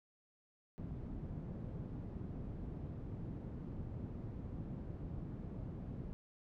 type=low-pass noise; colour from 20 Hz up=white; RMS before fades=-45 dBFS; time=0.78-6.13 s; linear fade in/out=0 ms; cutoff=180 Hz; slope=12 dB/octave; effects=none